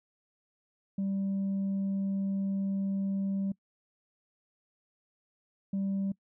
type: tone pair in turn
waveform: sine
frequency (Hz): 195.4 / 195.4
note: G3 / G3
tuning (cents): -5 / -5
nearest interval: unison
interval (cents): 0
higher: neither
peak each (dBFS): -26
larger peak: neither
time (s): 0.98-3.52 / 5.73-6.12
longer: first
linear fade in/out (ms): 5
effects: noise-tail reverb RT60 0.1 s tail -24 dB re dry + tanh soft clip ceiling -27 dBFS